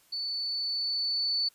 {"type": "tone with level ramp", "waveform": "sine", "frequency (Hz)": 4483, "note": "C#8", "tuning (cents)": 19, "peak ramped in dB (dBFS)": [-31, -25], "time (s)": [0.12, 1.49], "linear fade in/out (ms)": 10, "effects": ["white hiss -63 dBFS RMS until 1.54 s", "resampled to 32000 Hz"]}